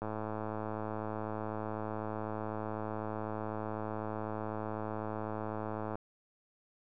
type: click train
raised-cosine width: 1 ms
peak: -24 dBFS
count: 642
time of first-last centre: 0.02-5.955 s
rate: 108 Hz
effects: none